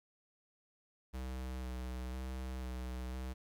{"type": "tone with vibrato", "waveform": "square", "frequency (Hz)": 63.6, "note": "C2", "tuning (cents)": -48, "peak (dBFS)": -40, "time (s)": [1.13, 3.34], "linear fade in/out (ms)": 20, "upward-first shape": "square", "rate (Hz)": 1, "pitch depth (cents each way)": 17, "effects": ["12-bit"]}